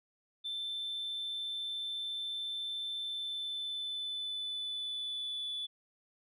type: tone with pitch glide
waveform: sine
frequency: 3543 to 3462 Hz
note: A7 to A7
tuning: +11 to -29 cents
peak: -34 dBFS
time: 0.44-5.67 s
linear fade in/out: 20 ms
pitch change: -40 cents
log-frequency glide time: 3-5.53 s
effects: tanh soft clip ceiling -33 dBFS